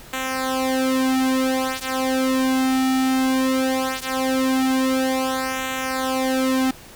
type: tone with flanger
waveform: sawtooth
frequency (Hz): 261.6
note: C4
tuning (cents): 0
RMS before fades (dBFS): -21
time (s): 0.13-6.71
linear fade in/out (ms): 5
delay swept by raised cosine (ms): 0.2 to 5.7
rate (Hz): 0.18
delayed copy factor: -0.95
effects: pink hiss -43 dBFS RMS until 6.95 s